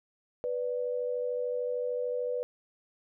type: tone pair together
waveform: sine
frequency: 493.9 / 587.3 Hz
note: B4 / D5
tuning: 0 / 0 cents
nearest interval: minor third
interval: 300 cents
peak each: -30 / -36 dBFS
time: 0.44-2.43 s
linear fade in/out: 0 ms
effects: none